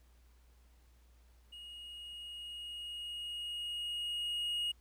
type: tone with level ramp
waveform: triangle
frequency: 2875 Hz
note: F7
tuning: 50 cents sharp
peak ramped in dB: -46 to -31 dBFS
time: 1.52-4.72 s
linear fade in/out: 10 ms
effects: added 60 Hz sine -61 dBFS peak until 4.8 s + pink hiss -72 dBFS RMS until 4.8 s